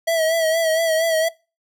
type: tone with vibrato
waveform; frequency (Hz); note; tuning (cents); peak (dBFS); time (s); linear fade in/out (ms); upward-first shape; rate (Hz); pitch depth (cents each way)
square; 649; E5; -27; -17; 0.07-1.29; 10; sine; 4.3; 46
effects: noise-tail reverb RT60 0.3 s tail -23 dB re dry